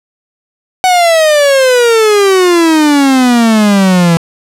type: exponential sweep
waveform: 45% pulse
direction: down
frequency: 751 to 164.81 Hz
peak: -5 dBFS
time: 0.84-4.17 s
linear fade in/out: 0 ms
effects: low-pass 11000 Hz 12 dB/octave